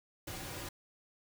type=noise with comb filter; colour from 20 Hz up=pink; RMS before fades=-43 dBFS; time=0.27-0.69 s; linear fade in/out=5 ms; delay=4.5 ms; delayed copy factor=-0.6; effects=none